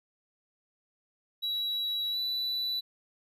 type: tone with pitch glide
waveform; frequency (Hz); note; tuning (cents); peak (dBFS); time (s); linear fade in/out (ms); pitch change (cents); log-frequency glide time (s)
triangle; 3898 to 3966; B7 to B7; -23 to +7; -28; 1.42-2.81; 20; +30; 2.11-2.17
effects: none